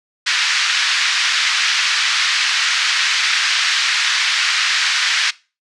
pink band-pass noise, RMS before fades -17 dBFS, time 0.26-5.31 s, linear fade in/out 10 ms, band 1500 to 5600 Hz, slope 24 dB/octave, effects noise-tail reverb RT60 0.3 s tail -20 dB re dry + resampled to 24000 Hz

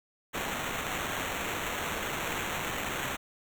violet noise with sample-and-hold, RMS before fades -34 dBFS, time 0.33-3.17 s, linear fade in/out 20 ms, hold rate 4900 Hz, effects none

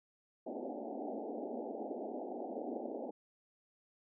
pink band-pass noise, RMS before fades -42 dBFS, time 0.46-3.11 s, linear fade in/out 10 ms, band 220 to 820 Hz, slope 96 dB/octave, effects none

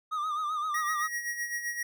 triangle tone with vibrato, 1225 Hz, D#6, 27 cents flat, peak -27 dBFS, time 0.11-1.08 s, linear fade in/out 20 ms, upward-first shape sine, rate 7.7 Hz, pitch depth 68 cents each way
square tone with tremolo, 1900 Hz, A#6, 33 cents sharp, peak -30 dBFS, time 0.74-1.83 s, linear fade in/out 5 ms, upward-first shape sine, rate 7.7 Hz, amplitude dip 60%
effects none

